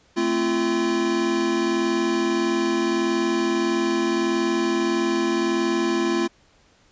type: chord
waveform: square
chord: F major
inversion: first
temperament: equal with one note detuned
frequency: 220 / 261.6 / 342.4 Hz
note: A3 / C4 / F4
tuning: 0 / 0 / -34 cents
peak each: -28 / -28 / -22 dBFS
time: 0.16-6.28 s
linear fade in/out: 20 ms
effects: pink hiss -58 dBFS RMS until 6.91 s + resampled to 16000 Hz